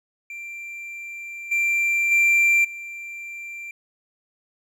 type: tone with level steps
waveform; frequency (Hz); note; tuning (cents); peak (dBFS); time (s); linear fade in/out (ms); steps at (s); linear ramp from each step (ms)
triangle; 2361; D7; +9; -31 / -17 / -13 / -31; 0.3-3.71; 2; 1.51 / 2.11 / 2.64; 10
effects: none